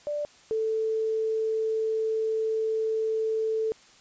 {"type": "tone pair in turn", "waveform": "sine", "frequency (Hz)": [589, 441.3], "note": ["D5", "A4"], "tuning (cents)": [5, 5], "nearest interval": "perfect fourth", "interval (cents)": 500, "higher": "first", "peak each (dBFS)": [-27, -24], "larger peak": "second", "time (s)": [[0.07, 0.25], [0.51, 3.72]], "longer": "second", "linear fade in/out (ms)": 0, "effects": ["white hiss -55 dBFS RMS until 4 s", "resampled to 16000 Hz"]}